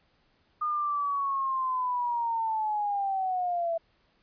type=linear sweep; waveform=sine; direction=down; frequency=1224 to 659.3 Hz; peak=-26 dBFS; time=0.61-3.78 s; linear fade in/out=10 ms; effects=pink hiss -68 dBFS RMS until 4.22 s + resampled to 11025 Hz